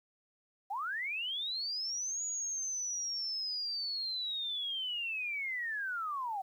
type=linear two-way sweep; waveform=sine; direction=up then down; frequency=740 to 6840 to 740 Hz; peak=-34 dBFS; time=0.7-6.42 s; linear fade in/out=10 ms; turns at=2.24 s; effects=11-bit